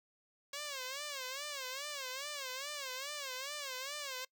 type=tone with vibrato; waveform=5% pulse; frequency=550 Hz; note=C#5; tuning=14 cents flat; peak=-29 dBFS; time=0.53-4.25 s; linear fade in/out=5 ms; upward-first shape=sine; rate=2.4 Hz; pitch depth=140 cents each way; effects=noise-tail reverb RT60 0.1 s tail -23 dB re dry